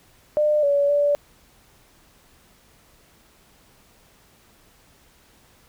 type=tone with pitch steps; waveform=sine; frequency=601 / 569 / 579 Hz; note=D5 / C#5 / D5; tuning=+40 / +45 / -25 cents; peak=-16 dBFS; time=0.37-1.15 s; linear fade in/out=0 ms; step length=260 ms; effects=pink hiss -56 dBFS RMS until 5.68 s